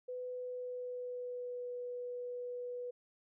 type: tone with pitch glide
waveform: sine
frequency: 500 to 491.1 Hz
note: B4 to B4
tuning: +21 to -10 cents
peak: -39 dBFS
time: 0.08-2.91 s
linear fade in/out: 10 ms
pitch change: -31 cents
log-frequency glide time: 0.28-1.7 s
effects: none